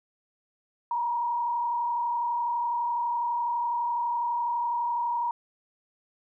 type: tone with frequency modulation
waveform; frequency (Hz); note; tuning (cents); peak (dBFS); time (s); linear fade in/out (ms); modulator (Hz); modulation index
sine; 951; A#5; +34; -25; 0.91-5.31; 2; 32; 0.76
effects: none